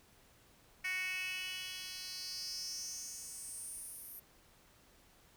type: tone with high-pass filter sweep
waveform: 10% pulse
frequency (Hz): 370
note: F#4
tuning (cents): 0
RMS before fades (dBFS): -43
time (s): 0.84-4.2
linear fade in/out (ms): 10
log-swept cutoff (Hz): 2100 to 12000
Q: 5.1
effects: pink hiss -65 dBFS RMS until 5.36 s